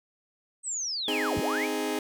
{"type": "linear two-way sweep", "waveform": "sine", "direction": "down then up", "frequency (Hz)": [8300, 44.52, 2654], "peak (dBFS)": -29, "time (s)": [0.63, 1.69], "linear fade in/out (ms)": 50, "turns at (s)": 1.38}
{"type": "chord", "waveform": "sawtooth", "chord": "Ab major", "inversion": "first", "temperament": "just", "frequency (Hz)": [259.6, 311.5, 415.3], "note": ["C4", "Eb4", "Ab4"], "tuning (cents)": [-13, 2, 0], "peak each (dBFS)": [-30, -28, -27], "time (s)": [1.08, 1.99], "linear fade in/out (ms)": 2}
{"effects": []}